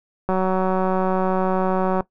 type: click train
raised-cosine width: 1 ms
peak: -8 dBFS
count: 322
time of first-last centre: 0.29-2.007 s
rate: 187 Hz
effects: noise-tail reverb RT60 0.1 s tail -18 dB re dry